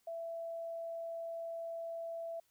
sine tone, 666 Hz, E5, 18 cents sharp, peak -39 dBFS, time 0.07-2.4 s, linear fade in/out 5 ms, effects white hiss -75 dBFS RMS until 2.5 s

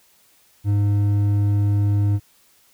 triangle tone with hard clipping, 102 Hz, G#2, 31 cents flat, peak -17 dBFS, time 0.64-2.2 s, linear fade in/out 50 ms, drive 9 dB, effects white hiss -57 dBFS RMS until 2.73 s

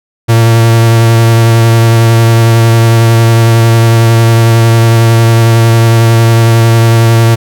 45% pulse tone with vibrato, 114.7 Hz, A#2, 28 cents flat, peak -3 dBFS, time 0.28-7.36 s, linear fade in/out 20 ms, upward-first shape sine, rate 11 Hz, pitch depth 16 cents each way, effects none

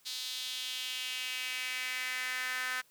sawtooth tone with high-pass filter sweep, 254.7 Hz, C4, 46 cents flat, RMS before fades -37 dBFS, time 0.05-2.82 s, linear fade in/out 20 ms, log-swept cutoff 4000 to 1600 Hz, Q 3, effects white hiss -66 dBFS RMS until 2.9 s

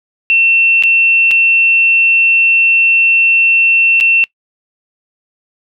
sine tone with dropouts, 2700 Hz, E7, 41 cents sharp, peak -7 dBFS, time 0.3-4.24 s, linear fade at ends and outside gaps 0 ms, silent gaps 0.825-0.836 / 1.31-1.314 / 4.002-4.009 s, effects noise-tail reverb RT60 0.1 s tail -23 dB re dry

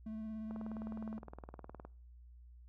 triangle tone with vibrato, 218.5 Hz, A3, 12 cents flat, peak -39 dBFS, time 0.06-1.19 s, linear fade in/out 5 ms, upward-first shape triangle, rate 17 Hz, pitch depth 23 cents each way
click train, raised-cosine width 1 ms, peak -34 dBFS, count 27, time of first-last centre 0.51-1.85 s, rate 19.4 Hz
effects noise-tail reverb RT60 0.5 s tail -24 dB re dry + added 60 Hz sine -54 dBFS peak until 2.68 s

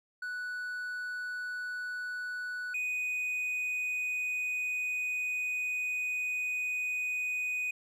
triangle tone pair in turn, 1480 / 2489 Hz, F#6 / D#7, 0 / 0 cents, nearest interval major sixth, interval 900 cents, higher second, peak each -33 / -29 dBFS, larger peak second, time 0.22-2.74 / 2.74-7.71 s, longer second, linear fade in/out 5 ms, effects none

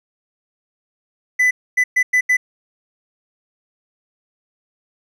triangle tone bursts at uneven times, 1999 Hz, B6, 20 cents sharp, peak -10 dBFS, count 5, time 1.39-1.51 / 1.77-1.84 / 1.96-2.03 / 2.13-2.21 / 2.29-2.37 s, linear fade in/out 10 ms, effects none

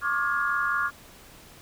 sine tone cluster, 1086 / 1165 / 1210 / 1418 / 1665 Hz, C#6 / D6 / D#6 / F6 / G#6, -36 / -14 / -49 / +26 / +4 cents, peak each -32 / -30 / -35 / -26 / -31 dBFS, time 0.01-0.91 s, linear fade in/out 50 ms, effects pink hiss -50 dBFS RMS until 1.61 s

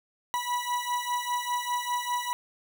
40% pulse beating tone pair, 975 / 980 Hz, B5 / B5, -23 / -14 cents, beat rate 5 Hz, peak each -30 dBFS, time 0.34-2.33 s, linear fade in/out 0 ms, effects none

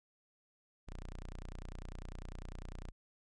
sawtooth tone, 30 Hz, B0, 49 cents flat, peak -40 dBFS, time 0.87-2.92 s, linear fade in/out 20 ms, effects resampled to 22050 Hz

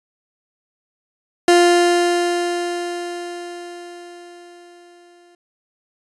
30% pulse tone with exponential decay, 349.2 Hz, F4, in tune, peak -6 dBFS, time 1.48-5.35 s, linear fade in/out 2 ms, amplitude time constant 840 ms, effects resampled to 24000 Hz

